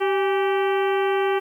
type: harmonic tone with a mistuned harmonic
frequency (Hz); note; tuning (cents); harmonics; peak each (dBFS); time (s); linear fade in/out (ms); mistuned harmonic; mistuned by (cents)
387.9; G4; -18; 1 / 2 / 3 / 4 / 5 / 6 / 7 / 8; -20 / -26 / -30 / -32 / -34 / -36 / -37 / -38; 0-1.4; 20; 2; +73
effects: 9-bit